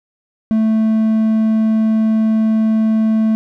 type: tone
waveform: triangle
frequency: 220 Hz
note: A3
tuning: in tune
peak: -9 dBFS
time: 0.51-3.35 s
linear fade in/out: 0 ms
effects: none